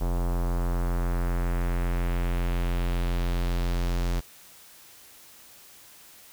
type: tone with low-pass filter sweep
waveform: square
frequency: 43.65 Hz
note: F1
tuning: in tune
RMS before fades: -26 dBFS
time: 0-4.21 s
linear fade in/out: 20 ms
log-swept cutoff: 910 to 6300 Hz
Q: 1.3
effects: white hiss -51 dBFS RMS until 6.32 s